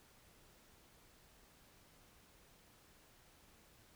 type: silence
effects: pink hiss -66 dBFS RMS until 3.95 s